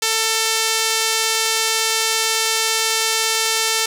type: tone with band-pass filter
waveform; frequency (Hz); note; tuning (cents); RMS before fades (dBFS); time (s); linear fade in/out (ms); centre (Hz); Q
sawtooth; 445.5; A4; +22; -19; 0.02-3.86; 5; 6200; 0.8
effects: none